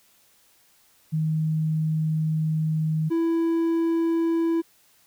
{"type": "tone pair in turn", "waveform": ["sine", "triangle"], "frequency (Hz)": [157.1, 331.3], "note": ["D#3", "E4"], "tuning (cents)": [17, 9], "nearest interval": "octave + minor second", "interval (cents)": 1292, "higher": "second", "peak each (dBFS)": [-21, -18], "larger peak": "second", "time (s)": [[1.12, 3.1], [3.1, 4.62]], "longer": "first", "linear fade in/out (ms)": 20, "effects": ["white hiss -60 dBFS RMS until 5.06 s"]}